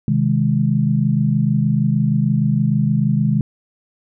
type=chord; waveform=sine; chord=Ab major; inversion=first; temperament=equal with one note detuned; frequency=130.81 / 157.28 / 207.7 Hz; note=C3 / Eb3 / Ab3; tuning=0 / +19 / 0 cents; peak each=-18 dBFS; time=0.08-3.41 s; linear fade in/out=2 ms; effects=none